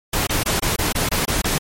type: noise bursts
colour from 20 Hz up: pink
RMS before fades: -20 dBFS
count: 9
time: 0.13-1.582 s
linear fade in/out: 5 ms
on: 140 ms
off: 24 ms
effects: MP3 64 kbps